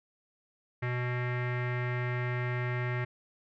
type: tone with low-pass filter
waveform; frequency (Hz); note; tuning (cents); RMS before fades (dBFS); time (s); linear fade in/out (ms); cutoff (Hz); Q
square; 123.47; B2; 0; -32; 0.82-3.05; 10; 2000; 4.8
effects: none